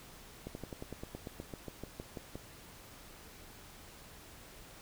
slowing click train, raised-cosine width 2 ms, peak -28 dBFS, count 16, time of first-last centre 0.47-2.355 s, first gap 81 ms, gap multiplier 1.06, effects pink hiss -54 dBFS RMS until 4.81 s

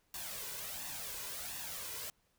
white noise with flanger, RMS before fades -43 dBFS, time 0.14-2.1 s, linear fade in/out 2 ms, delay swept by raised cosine 1.1 to 2.05 ms, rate 1.4 Hz, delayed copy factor +0.6, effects pink hiss -75 dBFS RMS until 2.38 s

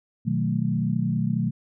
sine chord, B dominant seventh, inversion none, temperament equal, 123.47 / 155.56 / 185 / 220 Hz, B2 / D#3 / F#3 / A3, 0 / 0 / 0 / 0 cents, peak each -27 dBFS, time 0.25-1.51 s, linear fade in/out 20 ms, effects none

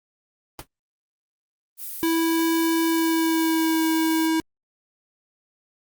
pink noise with exponential decay, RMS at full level -29 dBFS, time 0.59-0.67 s, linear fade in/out 2 ms, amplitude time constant 16 ms
violet noise, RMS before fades -33 dBFS, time 1.77-4.3 s, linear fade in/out 50 ms
square tone with pitch glide, 328.7 to 321.7 Hz, E4 to E4, -5 to -42 cents, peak -20 dBFS, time 2.03-4.4 s, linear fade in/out 0 ms, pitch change -37 cents, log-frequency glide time 2.83-3.83 s
effects Opus 32 kbps

